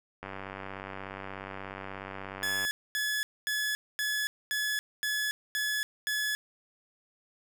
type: click train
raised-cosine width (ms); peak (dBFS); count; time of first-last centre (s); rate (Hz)
0.5; -24; 235; 0.23-2.65; 96.7
type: tone bursts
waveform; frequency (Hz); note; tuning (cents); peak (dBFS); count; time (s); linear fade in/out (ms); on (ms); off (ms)
sawtooth; 1706; G#6; +46; -25; 8; 2.43-6.35; 0; 280; 240
effects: none